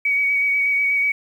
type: tone with vibrato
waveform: sine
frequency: 2258 Hz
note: C#7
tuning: 31 cents sharp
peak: -16 dBFS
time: 0.05-1.12 s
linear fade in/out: 5 ms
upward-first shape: square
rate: 8.2 Hz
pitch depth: 15 cents each way
effects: 8-bit